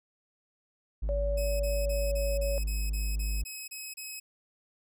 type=tone; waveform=triangle; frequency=51.91 Hz; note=G#1; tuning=in tune; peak=-26 dBFS; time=1.02-3.44 s; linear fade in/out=10 ms
type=tone with pitch glide; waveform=sine; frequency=570 to 561.2 Hz; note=C#5 to C#5; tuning=+48 to +21 cents; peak=-30 dBFS; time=1.09-2.58 s; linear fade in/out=0 ms; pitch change=-27 cents; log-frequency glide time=1.67-2.3 s
type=tone bursts; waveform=10% pulse; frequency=2556 Hz; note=D#7; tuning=46 cents sharp; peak=-30 dBFS; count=11; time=1.37-4.2 s; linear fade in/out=10 ms; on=230 ms; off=30 ms
effects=none